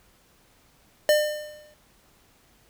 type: tone with exponential decay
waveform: square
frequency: 602 Hz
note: D5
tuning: 43 cents sharp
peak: -15 dBFS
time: 1.09-1.74 s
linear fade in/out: 1 ms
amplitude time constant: 140 ms
effects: pink hiss -60 dBFS RMS until 2.69 s